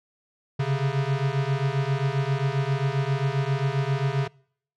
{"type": "beating tone pair", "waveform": "square", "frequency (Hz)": [133.6, 141.1], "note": ["C3", "C#3"], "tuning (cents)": [36, 31], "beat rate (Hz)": 7.5, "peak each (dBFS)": -26, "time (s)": [0.59, 4.28], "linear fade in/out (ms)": 10, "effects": ["noise-tail reverb RT60 0.6 s tail -25 dB re dry", "low-pass 4000 Hz 12 dB/octave"]}